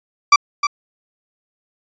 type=tone with echo; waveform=35% pulse; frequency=1164 Hz; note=D6; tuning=16 cents flat; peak=-4 dBFS; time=0.32-0.36 s; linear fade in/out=5 ms; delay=310 ms; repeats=1; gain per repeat=-9 dB; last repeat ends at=0.67 s; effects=resampled to 16000 Hz